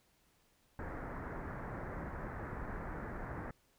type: low-pass noise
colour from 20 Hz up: pink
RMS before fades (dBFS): -43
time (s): 0.79-3.51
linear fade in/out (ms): 2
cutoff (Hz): 1900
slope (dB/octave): 48
effects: pink hiss -72 dBFS RMS until 3.78 s